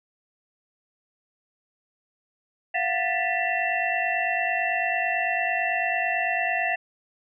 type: tone cluster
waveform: sine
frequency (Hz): 686 / 735 / 1768 / 1969 / 2698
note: F5 / F#5 / A6 / B6 / E7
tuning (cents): -31 / -12 / +8 / -6 / +40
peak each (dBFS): -29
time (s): 2.74-6.76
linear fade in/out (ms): 10
effects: none